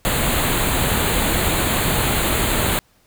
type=band-stop noise; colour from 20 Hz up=pink; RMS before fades=-19 dBFS; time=0.05-2.79 s; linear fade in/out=0 ms; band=4400 to 6700 Hz; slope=96 dB/octave; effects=pink hiss -58 dBFS RMS until 3.06 s